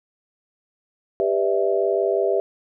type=chord; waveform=sine; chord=E minor seventh; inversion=first; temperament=just; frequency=395.6 / 494.4 / 593.3 / 659.3 Hz; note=G4 / B4 / D5 / E5; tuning=+16 / +2 / +18 / 0 cents; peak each=-21 / -25 / -26 / -23 dBFS; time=1.2-2.4 s; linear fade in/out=0 ms; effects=none